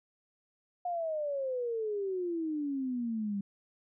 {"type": "exponential sweep", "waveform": "sine", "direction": "down", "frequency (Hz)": [721, 196], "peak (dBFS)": -31, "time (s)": [0.85, 3.41], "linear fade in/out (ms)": 5, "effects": []}